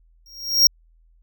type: tone with exponential growth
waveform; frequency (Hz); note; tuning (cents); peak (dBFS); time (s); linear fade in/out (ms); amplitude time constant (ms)
square; 5588; F8; 0; -8; 0.26-0.67; 2; 87
effects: added 41 Hz sine -53 dBFS peak until 1.22 s